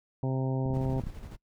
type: harmonic tone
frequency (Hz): 131.7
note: C3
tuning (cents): +12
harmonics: 1 / 2 / 3 / 4 / 5 / 6 / 7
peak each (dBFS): -28 / -34 / -38 / -40 / -42 / -44 / -45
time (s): 0.23-1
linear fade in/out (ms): 2
type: clicks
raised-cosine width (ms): 5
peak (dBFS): -25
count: 12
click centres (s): 0.66 / 0.705 / 0.736 / 0.771 / 0.812 / 0.86 / 0.895 / 0.926 / 0.964 / 1.007 / 1.038 / 1.07
type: noise with tremolo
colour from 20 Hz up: brown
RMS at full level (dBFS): -41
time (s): 0.73-1.37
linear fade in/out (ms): 20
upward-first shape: square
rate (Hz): 12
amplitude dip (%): 40
effects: noise-tail reverb RT60 0.1 s tail -22 dB re dry